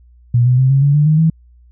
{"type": "tone with pitch steps", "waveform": "sine", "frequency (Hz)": [120.5, 125.62, 130.95, 136.51, 142.31, 148.35, 154.65, 161.22], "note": ["B2", "B2", "C3", "C#3", "C#3", "D3", "D#3", "E3"], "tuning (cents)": [-42, 30, 2, -26, 46, 18, -10, -38], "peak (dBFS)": -8, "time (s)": [0.34, 1.3], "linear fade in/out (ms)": 5, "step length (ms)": 120, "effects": ["added 60 Hz sine -43 dBFS peak until 1.71 s"]}